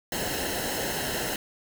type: noise with comb filter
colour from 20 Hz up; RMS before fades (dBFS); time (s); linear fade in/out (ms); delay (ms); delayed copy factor
pink; -30; 0.12-1.36; 2; 0.85; -0.7
effects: none